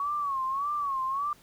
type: tone with vibrato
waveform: sine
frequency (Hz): 1114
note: C#6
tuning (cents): +8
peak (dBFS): -27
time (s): 0-1.33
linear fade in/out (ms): 2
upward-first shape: sine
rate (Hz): 1.7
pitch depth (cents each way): 110
effects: pink hiss -58 dBFS RMS until 1.42 s